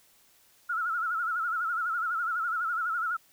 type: tone with vibrato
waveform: sine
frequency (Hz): 1370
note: F6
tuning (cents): -34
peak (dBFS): -27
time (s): 0.69-3.17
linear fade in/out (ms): 10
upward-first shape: sine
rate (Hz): 12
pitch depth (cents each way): 100
effects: white hiss -62 dBFS RMS until 3.32 s